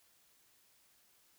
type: silence
effects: white hiss -69 dBFS RMS until 1.38 s